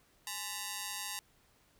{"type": "ring-modulated tone", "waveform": "5% pulse", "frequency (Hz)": 934, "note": "A#5", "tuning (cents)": 3, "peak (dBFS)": -23, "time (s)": [0.27, 1.19], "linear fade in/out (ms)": 0, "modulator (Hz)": 96.6, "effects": ["pink hiss -68 dBFS RMS until 1.79 s"]}